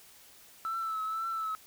sine tone with vibrato, 1316 Hz, E6, 3 cents flat, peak -30 dBFS, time 0.65-1.55 s, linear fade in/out 0 ms, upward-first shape triangle, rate 2 Hz, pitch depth 44 cents each way, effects tanh soft clip ceiling -28 dBFS + white hiss -56 dBFS RMS until 1.66 s

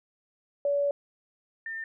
sine tone pair in turn, 570 / 1803.4 Hz, C#5 / A6, +48 / +42 cents, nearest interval octave + minor sixth, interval 1994 cents, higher second, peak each -23 / -33 dBFS, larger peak first, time 0.65-0.91 / 1.66-1.84 s, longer first, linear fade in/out 2 ms, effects none

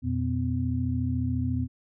sine tone cluster, 85.7 / 119.8 / 252.6 Hz, F2 / A#2 / B3, -32 / +48 / +39 cents, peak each -29 dBFS, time 0.02-1.68 s, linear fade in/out 50 ms, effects none

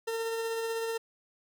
40% pulse tone with tremolo, 454.5 Hz, A#4, 44 cents flat, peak -29 dBFS, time 0.07-0.98 s, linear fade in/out 10 ms, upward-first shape sine, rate 16 Hz, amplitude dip 25%, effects none

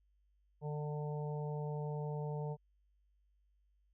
harmonic tone, 149.1 Hz, D3, 27 cents sharp, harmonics 1 / 3 / 4 / 5 / 6, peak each -38 / -44 / -50 / -52 / -50 dBFS, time 0.61-2.57 s, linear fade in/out 50 ms, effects added 50 Hz sine -70 dBFS peak until 3.93 s

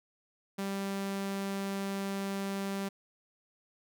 sawtooth tone, 196.5 Hz, G3, 4 cents sharp, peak -29 dBFS, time 0.58-2.89 s, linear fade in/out 10 ms, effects none

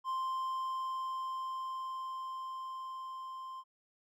triangle tone with level ramp, 1046.5 Hz, C6, in tune, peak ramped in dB -30 to -40 dBFS, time 0.04-3.64 s, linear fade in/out 50 ms, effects MP3 64 kbps

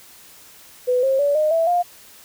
sine tone with pitch steps, 498.8 / 534.6 / 573 / 614.1 / 658.2 / 705.4 Hz, B4 / C5 / D5 / D#5 / E5 / F5, +17 / +37 / -43 / -23 / -3 / +17 cents, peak -15 dBFS, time 0.87-1.83 s, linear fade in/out 20 ms, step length 160 ms, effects white hiss -46 dBFS RMS until 2.24 s

